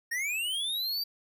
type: linear sweep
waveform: square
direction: up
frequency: 1812 to 4700 Hz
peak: -30 dBFS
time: 0.11-1.04 s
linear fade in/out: 10 ms
effects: none